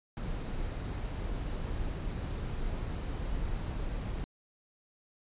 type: noise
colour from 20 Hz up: brown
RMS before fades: -35 dBFS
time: 0.17-4.24 s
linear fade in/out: 0 ms
effects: resampled to 8000 Hz